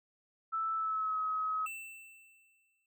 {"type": "tone with pitch glide", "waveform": "sine", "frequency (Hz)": [1318.5, 1274.3], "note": ["E6", "D#6"], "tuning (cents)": [0, 41], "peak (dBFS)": -31, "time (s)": [0.52, 1.67], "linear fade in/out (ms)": 20, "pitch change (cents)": -59, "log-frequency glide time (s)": [0.75, 1.19]}
{"type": "tone with exponential decay", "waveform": "square", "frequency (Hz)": 2670, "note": "E7", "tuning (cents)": 22, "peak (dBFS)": -39, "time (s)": [1.66, 2.86], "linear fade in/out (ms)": 2, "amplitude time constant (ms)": 260}
{"effects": ["noise-tail reverb RT60 0.1 s tail -25 dB re dry"]}